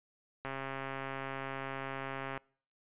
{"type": "click train", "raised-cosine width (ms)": 0.5, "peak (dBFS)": -24, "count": 261, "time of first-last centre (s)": [0.45, 2.376], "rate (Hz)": 135, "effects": ["noise-tail reverb RT60 0.5 s tail -26 dB re dry", "resampled to 8000 Hz"]}